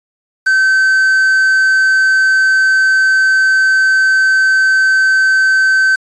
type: tone with quantisation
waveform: triangle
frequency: 1540 Hz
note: G6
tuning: 31 cents flat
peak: -6 dBFS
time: 0.46-5.96 s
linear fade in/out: 10 ms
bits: 5
effects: resampled to 22050 Hz